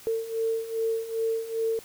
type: beating tone pair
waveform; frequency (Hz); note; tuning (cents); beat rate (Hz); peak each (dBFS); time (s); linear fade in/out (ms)
sine; 449.3 / 451.8; A4 / A4; +36 / +46; 2.5; -31 / -27; 0.07-1.79; 0
effects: white hiss -49 dBFS RMS until 1.84 s